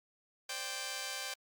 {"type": "chord", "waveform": "5% pulse", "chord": "C suspended second", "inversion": "none", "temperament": "just", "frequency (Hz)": [523.3, 588.7, 784.9], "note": ["C5", "D5", "G5"], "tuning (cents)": [0, 4, 2], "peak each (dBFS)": [-33, -34, -31], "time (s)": [0.49, 1.34], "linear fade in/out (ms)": 5, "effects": ["Opus 48 kbps"]}